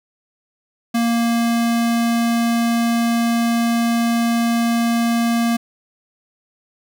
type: tone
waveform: square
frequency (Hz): 233.1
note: A#3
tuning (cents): 0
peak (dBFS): -16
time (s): 0.94-5.57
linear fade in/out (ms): 10
effects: none